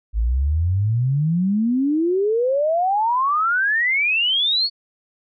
sine exponential sweep, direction up, 51.91 to 4496 Hz, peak -16 dBFS, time 0.13-4.7 s, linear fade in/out 50 ms, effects none

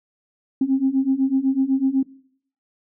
sine beating tone pair, 262.7 / 270.7 Hz, C4 / C#4, +7 / -41 cents, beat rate 8 Hz, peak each -20 / -18 dBFS, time 0.61-2.03 s, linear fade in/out 5 ms, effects noise-tail reverb RT60 0.6 s tail -20 dB re dry + tanh soft clip ceiling -9 dBFS

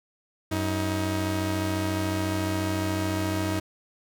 sawtooth tone pair together, 94.1 / 316.5 Hz, F#2 / D#4, +30 / +30 cents, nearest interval octave + major sixth, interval 2100 cents, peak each -24 / -24 dBFS, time 0.51-3.6 s, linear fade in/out 10 ms, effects none

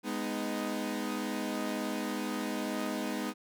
sawtooth chord, G# minor, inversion none, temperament equal with one note detuned, 207.7 / 249.7 / 311.1 Hz, G#3 / B3 / D#4, 0 / +19 / 0 cents, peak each -33 dBFS, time 0.03-3.34 s, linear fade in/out 50 ms, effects none

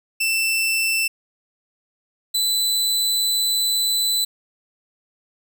sawtooth tone pair in turn, 2668 / 3997 Hz, E7 / B7, +20 / +20 cents, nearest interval perfect fifth, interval 700 cents, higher second, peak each -15 dBFS, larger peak neither, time 0.2-1.08 / 2.34-4.25 s, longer second, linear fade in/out 10 ms, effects none

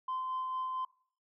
sine tone with tremolo, 1033 Hz, C6, 22 cents flat, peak -31 dBFS, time 0.08-0.85 s, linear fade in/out 5 ms, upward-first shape sine, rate 4.4 Hz, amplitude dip 30%, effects noise-tail reverb RT60 0.5 s tail -20 dB re dry + tanh soft clip ceiling -30 dBFS

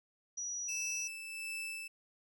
sine tone, 5830 Hz, F#8, 26 cents flat, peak -37 dBFS, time 0.37-1.08 s, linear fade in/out 10 ms
40% pulse tone with tremolo, 2637 Hz, E7, in tune, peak -37 dBFS, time 0.68-1.88 s, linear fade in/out 10 ms, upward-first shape sine, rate 1.4 Hz, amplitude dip 45%
effects none

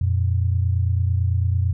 sine tone pair together, 88.91 / 117.9 Hz, F2 / A#2, +31 / +20 cents, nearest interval perfect fourth, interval 489 cents, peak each -18 / -23 dBFS, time 0.01-1.73 s, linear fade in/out 5 ms, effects none

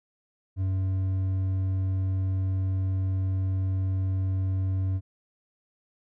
triangle tone with hard clipping, 94.8 Hz, F#2, 43 cents sharp, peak -25 dBFS, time 0.56-5.01 s, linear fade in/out 50 ms, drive 7 dB, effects none

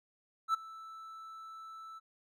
triangle tone with ADSR envelope, 1318.5 Hz, E6, in tune, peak -23 dBFS, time 0.48-2 s, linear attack 60 ms, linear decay 11 ms, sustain -21 dB, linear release 25 ms, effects none

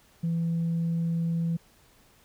sine tone, 166.9 Hz, E3, 22 cents sharp, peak -23 dBFS, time 0.23-1.57 s, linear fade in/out 10 ms, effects tanh soft clip ceiling -22 dBFS + pink hiss -60 dBFS RMS until 2.24 s

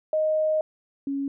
sine tone pair in turn, 622.3 / 277.2 Hz, D#5 / C#4, 0 / 0 cents, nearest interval octave + major second, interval 1400 cents, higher first, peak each -20 / -25 dBFS, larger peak first, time 0.13-0.61 / 1.07-1.28 s, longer first, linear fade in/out 2 ms, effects none

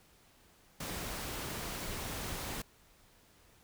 pink noise, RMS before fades -40 dBFS, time 0.8-2.62 s, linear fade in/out 5 ms, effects pink hiss -64 dBFS RMS until 3.63 s

